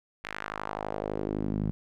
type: tone with band-pass filter sweep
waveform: sawtooth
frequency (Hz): 51.91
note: G#1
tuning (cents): 0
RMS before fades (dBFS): -33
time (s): 0.24-1.71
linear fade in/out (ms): 0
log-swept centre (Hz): 2100 to 170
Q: 1.8
effects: none